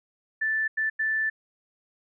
sine tone bursts at uneven times, 1760 Hz, A6, in tune, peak -23 dBFS, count 3, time 0.41-0.68 / 0.77-0.9 / 0.99-1.3 s, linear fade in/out 10 ms, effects none

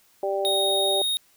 harmonic tone, 196 Hz, G3, in tune, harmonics 2 / 3 / 4, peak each -27 / -26 / -30 dBFS, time 0.23-1.02 s, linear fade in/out 2 ms
square tone, 3729 Hz, A#7, in tune, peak -23 dBFS, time 0.45-1.17 s, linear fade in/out 0 ms
effects white hiss -60 dBFS RMS until 1.36 s

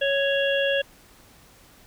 harmonic tone, 554.4 Hz, C#5, in tune, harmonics 1 / 3 / 5 / 6, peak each -22 / -27 / -29 / -30 dBFS, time 0.01-0.82 s, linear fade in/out 10 ms, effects pink hiss -53 dBFS RMS until 1.86 s

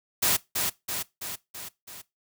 white noise with echo, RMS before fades -23 dBFS, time 0.22-0.37 s, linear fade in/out 10 ms, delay 330 ms, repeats 5, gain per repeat -4 dB, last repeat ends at 2.02 s, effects noise-tail reverb RT60 0.2 s tail -20 dB re dry

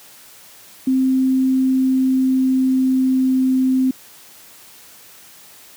sine tone with pitch glide, 261.6 to 259.9 Hz, C4 to C4, 0 to -11 cents, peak -13 dBFS, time 0.87-3.91 s, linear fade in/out 5 ms, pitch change -11 cents, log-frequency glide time 1.59-3.54 s, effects white hiss -44 dBFS RMS until 5.76 s + high-pass 80 Hz 12 dB/octave

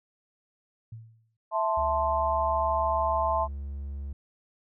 sine tone with exponential decay, 112.5 Hz, A2, 39 cents sharp, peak -36 dBFS, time 0.92-1.37 s, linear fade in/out 5 ms, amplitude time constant 97 ms
sine chord, A minor, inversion second, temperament equal, 659.3 / 880 / 1046.5 Hz, E5 / A5 / C6, 0 / 0 / 0 cents, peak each -28 dBFS, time 1.51-3.48 s, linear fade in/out 50 ms
triangle tone, 70 Hz, C#2, 18 cents sharp, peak -31 dBFS, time 1.77-4.13 s, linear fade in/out 5 ms
effects none

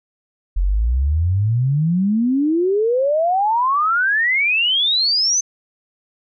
sine exponential sweep, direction up, 42.38 to 6272 Hz, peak -14 dBFS, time 0.56-5.41 s, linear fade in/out 10 ms, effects none

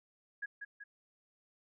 sine tone with echo, 1661.2 Hz, G#6, in tune, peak -36 dBFS, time 0.42-0.46 s, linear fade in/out 10 ms, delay 190 ms, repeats 2, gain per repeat -5 dB, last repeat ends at 0.84 s, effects none

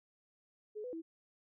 sine tone with pitch steps, 424.9 / 497.4 / 327.4 Hz, G#4 / B4 / E4, +40 / +12 / -12 cents, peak -40 dBFS, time 0.75-1.02 s, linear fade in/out 20 ms, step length 90 ms, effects none

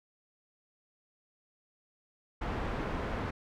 pink low-pass noise, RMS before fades -35 dBFS, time 2.41-3.31 s, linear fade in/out 10 ms, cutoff 1700 Hz, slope 12 dB/octave, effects none

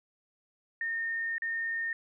sine tone with dropouts, 1829 Hz, A#6, 33 cents flat, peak -30 dBFS, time 0.81-1.93 s, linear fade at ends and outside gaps 2 ms, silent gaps 1.382-1.42 s, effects none

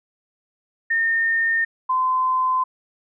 sine tone pair in turn, 1824 / 1028.4 Hz, A#6 / C6, -38 / -30 cents, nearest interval minor seventh, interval 992 cents, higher first, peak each -17 dBFS, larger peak neither, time 0.9-1.65 / 1.89-2.64 s, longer neither, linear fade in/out 10 ms, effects none

